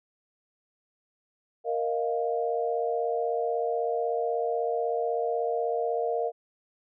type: chord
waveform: sine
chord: Bb suspended fourth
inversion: none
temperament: equal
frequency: 466.2 / 622.3 / 698.5 Hz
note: Bb4 / Eb5 / F5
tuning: 0 / 0 / 0 cents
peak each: -28 / -32 / -30 dBFS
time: 1.64-6.32 s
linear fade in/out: 50 ms
effects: none